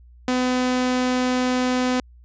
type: tone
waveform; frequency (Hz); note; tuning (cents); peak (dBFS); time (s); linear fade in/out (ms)
sawtooth; 252.4; B3; +38; -15; 0.28-2; 2
effects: added 60 Hz sine -45 dBFS peak until 2.24 s + resampled to 16000 Hz